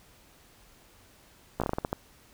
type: slowing click train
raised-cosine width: 1 ms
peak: -14 dBFS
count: 9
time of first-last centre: 1.6-1.929 s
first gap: 16 ms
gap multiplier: 1.26
effects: pink hiss -58 dBFS RMS until 2.33 s